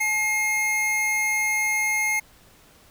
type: tone pair together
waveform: square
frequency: 858.5 / 2136 Hz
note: A5 / C7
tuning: -43 / +35 cents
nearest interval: octave + major third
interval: 1578 cents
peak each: -32 / -22 dBFS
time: 0-2.2 s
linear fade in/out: 10 ms
effects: pink hiss -54 dBFS RMS until 2.9 s